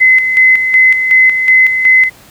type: tone with tremolo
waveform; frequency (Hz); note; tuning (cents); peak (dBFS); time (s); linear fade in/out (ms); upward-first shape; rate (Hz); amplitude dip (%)
sine; 2042; C7; -43; -3; 0-2.1; 20; square; 2.7; 55
effects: pink hiss -40 dBFS RMS until 2.3 s + high-pass 60 Hz 12 dB/octave